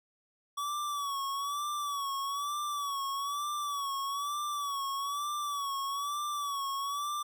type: tone with vibrato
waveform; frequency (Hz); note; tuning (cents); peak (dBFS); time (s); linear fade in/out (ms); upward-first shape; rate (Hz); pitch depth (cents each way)
square; 1138; C#6; +45; -33; 0.57-7.23; 10; sine; 1.1; 67
effects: none